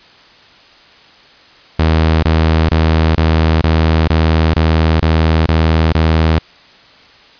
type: tone bursts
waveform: sawtooth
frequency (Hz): 80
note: D#2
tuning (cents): +49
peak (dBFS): -5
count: 10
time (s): 1.79-6.388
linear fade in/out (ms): 5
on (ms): 440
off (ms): 22
effects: white hiss -43 dBFS RMS until 7.39 s + resampled to 11025 Hz